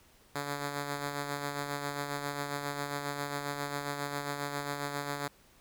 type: tone with tremolo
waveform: 5% pulse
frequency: 143.3 Hz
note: D3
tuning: 42 cents flat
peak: -21 dBFS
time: 0.35-5.28 s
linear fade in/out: 5 ms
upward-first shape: sine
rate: 7.4 Hz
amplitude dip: 45%
effects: pink hiss -62 dBFS RMS until 5.6 s